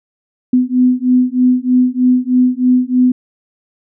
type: beating tone pair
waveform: sine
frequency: 250 / 253.2 Hz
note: B3 / B3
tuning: +21 / +43 cents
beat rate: 3.2 Hz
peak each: -12 dBFS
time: 0.53-3.12 s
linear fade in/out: 5 ms
effects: none